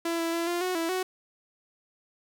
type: tone with pitch steps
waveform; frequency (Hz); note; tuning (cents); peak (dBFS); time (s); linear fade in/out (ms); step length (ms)
sawtooth; 335.3 / 332 / 336.5 / 347.9 / 366.8 / 330.5 / 371; E4 / E4 / E4 / F4 / F#4 / E4 / F#4; +30 / +12 / +36 / -7 / -15 / +5 / +5; -23; 0.05-1.03; 5; 140
effects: none